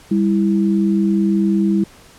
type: tone pair together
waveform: sine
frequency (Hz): 198.72 / 329.6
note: G3 / E4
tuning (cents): +24 / 0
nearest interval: major sixth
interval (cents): 876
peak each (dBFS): -14 / -18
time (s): 0.11-1.84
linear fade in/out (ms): 5
effects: pink hiss -45 dBFS RMS until 2.18 s + low-pass 11000 Hz 12 dB/octave